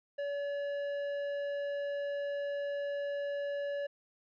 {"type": "tone with tanh clipping", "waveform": "sine", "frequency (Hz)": 570, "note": "C#5", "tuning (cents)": 48, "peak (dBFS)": -35, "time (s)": [0.18, 3.87], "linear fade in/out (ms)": 10, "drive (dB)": 10, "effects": []}